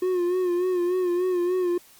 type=tone with vibrato; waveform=triangle; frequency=359.5 Hz; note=F#4; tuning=50 cents flat; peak=-19 dBFS; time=0.02-1.78 s; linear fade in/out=5 ms; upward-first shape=sine; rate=3.4 Hz; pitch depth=53 cents each way; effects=white hiss -53 dBFS RMS until 1.99 s + Opus 48 kbps